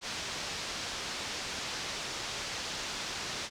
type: low-pass noise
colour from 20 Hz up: white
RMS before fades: -38 dBFS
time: 0.01-3.5 s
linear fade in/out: 50 ms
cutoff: 6000 Hz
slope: 24 dB/octave
effects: none